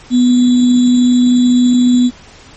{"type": "tone with sample-and-hold", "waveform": "sine", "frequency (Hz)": 246.9, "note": "B3", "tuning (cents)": 0, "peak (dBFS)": -6, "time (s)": [0.1, 2.11], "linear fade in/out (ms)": 50, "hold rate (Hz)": 3675, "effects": ["pink hiss -39 dBFS RMS until 2.56 s", "MP3 32 kbps"]}